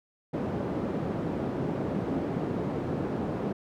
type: band-pass noise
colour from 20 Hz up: white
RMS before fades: -31 dBFS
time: 0.33-3.53 s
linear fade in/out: 10 ms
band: 120 to 360 Hz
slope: 12 dB/octave
effects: none